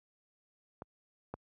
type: clicks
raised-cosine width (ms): 1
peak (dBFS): -29 / -25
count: 2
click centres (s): 0.821 / 1.34
effects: high-pass 60 Hz 12 dB/octave

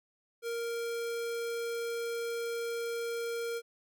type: tone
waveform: square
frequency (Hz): 466.2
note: A#4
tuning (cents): 0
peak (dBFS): -34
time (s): 0.42-3.62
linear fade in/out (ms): 50
effects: none

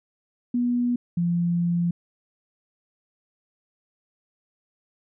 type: tone pair in turn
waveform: sine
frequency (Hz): 243.1 / 172.44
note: B3 / F3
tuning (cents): -27 / -22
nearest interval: tritone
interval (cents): 595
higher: first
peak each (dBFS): -20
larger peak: neither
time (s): 0.54-0.96 / 1.17-1.91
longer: second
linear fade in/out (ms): 5
effects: none

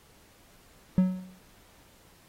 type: tone with exponential decay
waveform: triangle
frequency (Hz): 185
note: F#3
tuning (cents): 0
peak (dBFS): -14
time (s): 0.98-1.39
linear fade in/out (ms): 0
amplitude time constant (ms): 88
effects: pink hiss -59 dBFS RMS until 2.28 s + AAC 48 kbps

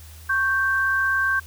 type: tone pair together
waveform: sine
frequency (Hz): 1100 / 1564.2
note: C#6 / G6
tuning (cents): -14 / -4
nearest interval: tritone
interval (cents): 610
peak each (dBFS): -26 / -19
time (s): 0.29-1.4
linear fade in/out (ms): 10
effects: added 79 Hz sine -41 dBFS peak until 1.46 s + white hiss -48 dBFS RMS until 1.46 s

